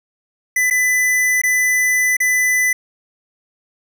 square tone with dropouts, 2000 Hz, B6, 21 cents sharp, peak -14 dBFS, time 0.56-2.73 s, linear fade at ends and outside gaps 5 ms, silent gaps 0.701-0.708 / 1.417-1.435 / 2.168-2.202 s, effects none

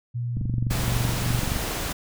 sine tone, 120.1 Hz, B2, 48 cents flat, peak -25 dBFS, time 0.14-1.4 s, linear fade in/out 20 ms
click train, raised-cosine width 5 ms, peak -15 dBFS, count 29, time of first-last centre 0.37-1.561 s, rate 23.5 Hz
pink noise, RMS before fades -29 dBFS, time 0.7-1.93 s, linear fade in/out 10 ms
effects none

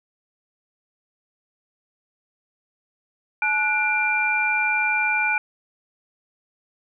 sine tone cluster, 858 / 1469 / 2374 Hz, A5 / F#6 / D7, -44 / -13 / +18 cents, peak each -26 / -24 / -21 dBFS, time 3.42-5.38 s, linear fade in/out 2 ms, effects none

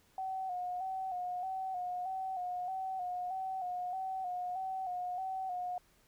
sine tone with vibrato, 740 Hz, F#5, in tune, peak -35 dBFS, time 0.18-5.78 s, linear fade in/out 2 ms, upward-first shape square, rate 1.6 Hz, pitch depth 46 cents each way, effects pink hiss -68 dBFS RMS until 6.07 s

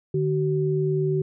sine tone pair together, 150.33 / 378.8 Hz, D3 / F#4, +41 / +41 cents, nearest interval octave + major third, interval 1600 cents, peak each -23 dBFS, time 0.14-1.22 s, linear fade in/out 5 ms, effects none

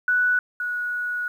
sine tone pair in turn, 1480 / 1462.2 Hz, F#6 / F#6, 0 / -21 cents, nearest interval unison, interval 21 cents, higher first, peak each -17 / -24 dBFS, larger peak first, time 0.08-0.39 / 0.6-1.28 s, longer second, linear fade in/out 2 ms, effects 9-bit

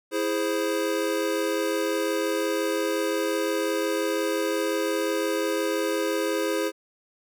square chord, E augmented, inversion none, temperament equal, 329.6 / 415.3 / 523.3 Hz, E4 / G#4 / B#4, 0 / 0 / 0 cents, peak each -29 dBFS, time 0.11-6.72 s, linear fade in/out 50 ms, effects none

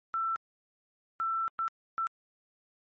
sine tone bursts at uneven times, 1336 Hz, E6, 23 cents sharp, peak -28 dBFS, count 4, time 0.14-0.36 / 1.2-1.48 / 1.59-1.68 / 1.98-2.07 s, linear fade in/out 0 ms, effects MP3 32 kbps

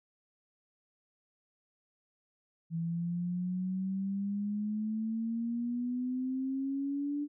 sine exponential sweep, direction up, 164.1 to 293.7 Hz, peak -31 dBFS, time 2.7-7.28 s, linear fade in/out 50 ms, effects none

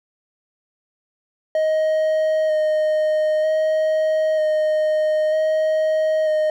triangle tone with vibrato, 622.3 Hz, D#5, in tune, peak -14 dBFS, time 1.55-6.5 s, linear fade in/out 2 ms, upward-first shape square, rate 0.53 Hz, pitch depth 12 cents each way, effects none

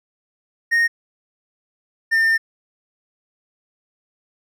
triangle tone pair in turn, 1855 / 1805.3 Hz, A#6 / A6, -9 / +44 cents, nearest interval unison, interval 47 cents, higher first, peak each -12 dBFS, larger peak neither, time 0.71-0.88 / 2.11-2.38 s, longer second, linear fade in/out 20 ms, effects none

